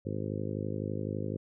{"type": "harmonic tone", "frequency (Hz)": 51.91, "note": "G#1", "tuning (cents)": 0, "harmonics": [2, 3, 4, 5, 6, 7, 8, 9, 10], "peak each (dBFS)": [-37, -39, -40, -41, -42, -42, -43, -44, -44], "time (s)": [0.05, 1.37], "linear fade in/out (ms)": 10, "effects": []}